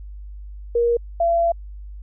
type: tone pair in turn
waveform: sine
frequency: 472.3 / 677.8 Hz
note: A#4 / E5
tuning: +23 / +48 cents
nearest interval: tritone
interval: 625 cents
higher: second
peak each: -15 dBFS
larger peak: neither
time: 0.75-0.97 / 1.2-1.52 s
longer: second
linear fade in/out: 5 ms
effects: added 50 Hz sine -33 dBFS peak until 2.02 s